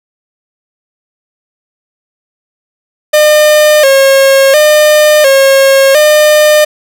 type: tone with vibrato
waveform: 45% pulse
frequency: 573 Hz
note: D5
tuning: 43 cents flat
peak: -3 dBFS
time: 3.13-6.65 s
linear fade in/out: 10 ms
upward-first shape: square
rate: 0.71 Hz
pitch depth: 95 cents each way
effects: none